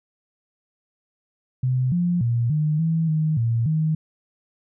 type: tone with pitch steps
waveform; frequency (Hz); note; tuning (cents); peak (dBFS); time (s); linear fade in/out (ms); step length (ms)
sine; 128 / 175.4 / 118.2 / 152.5 / 162.7 / 155.9 / 115.7 / 156.9; C3 / F3 / A#2 / D#3 / E3 / D#3 / A#2 / D#3; -38 / +8 / +24 / -34 / -22 / +4 / -13 / +15; -18; 1.63-3.95; 5; 290
effects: none